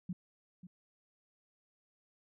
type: tone with echo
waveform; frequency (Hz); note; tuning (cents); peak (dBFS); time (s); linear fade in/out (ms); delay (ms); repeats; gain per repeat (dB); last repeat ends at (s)
sine; 180.3; F#3; -45; -35; 0.09-0.13; 5; 540; 1; -13; 0.67
effects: none